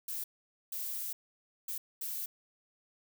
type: noise bursts at uneven times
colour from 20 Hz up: violet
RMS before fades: -38 dBFS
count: 4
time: 0.08-0.24 / 0.72-1.13 / 1.68-1.78 / 2.01-2.26 s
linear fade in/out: 5 ms
effects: none